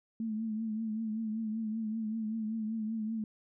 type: tone with vibrato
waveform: sine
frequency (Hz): 220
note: A3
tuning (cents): 0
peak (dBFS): -32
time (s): 0.2-3.24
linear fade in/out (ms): 2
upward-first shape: triangle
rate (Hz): 5.2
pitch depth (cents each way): 63
effects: none